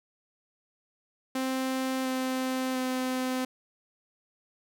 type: tone with pitch steps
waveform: sawtooth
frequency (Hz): 261.6 / 259.2 / 256.8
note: C4 / C4 / C4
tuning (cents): 0 / -16 / -32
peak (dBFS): -24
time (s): 1.35-3.45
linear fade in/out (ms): 5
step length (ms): 700
effects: none